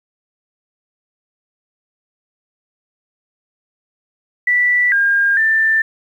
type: tone with pitch steps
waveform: sine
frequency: 1966 / 1612 / 1778 Hz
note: B6 / G6 / A6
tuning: -8 / +48 / +18 cents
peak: -11 dBFS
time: 4.47-5.82 s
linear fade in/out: 5 ms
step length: 450 ms
effects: 8-bit